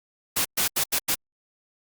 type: noise bursts at uneven times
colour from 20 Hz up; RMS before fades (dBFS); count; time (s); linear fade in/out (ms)
white; -23; 5; 0.36-0.45 / 0.57-0.68 / 0.76-0.84 / 0.92-0.99 / 1.08-1.15; 10
effects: Opus 48 kbps